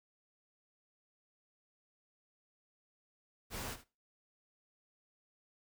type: noise with echo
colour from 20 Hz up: pink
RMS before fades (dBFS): -42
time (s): 3.5-3.77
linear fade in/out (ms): 50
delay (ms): 75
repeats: 1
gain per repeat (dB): -14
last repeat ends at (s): 3.845
effects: noise-tail reverb RT60 0.3 s tail -19 dB re dry